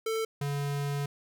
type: tone pair in turn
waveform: square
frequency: 445 / 142.49 Hz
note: A4 / C#3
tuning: +20 / +48 cents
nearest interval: octave + minor sixth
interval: 1972 cents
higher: first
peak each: -29 / -30 dBFS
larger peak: first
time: 0.06-0.25 / 0.41-1.06 s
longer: second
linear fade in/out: 5 ms
effects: none